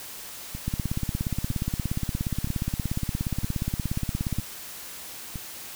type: two click trains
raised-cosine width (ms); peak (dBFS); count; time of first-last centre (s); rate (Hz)
5; -14 / -21; 64 / 6; 0.68-4.386 / 0.55-5.358; 17 / 1.04
effects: white hiss -40 dBFS RMS until 5.75 s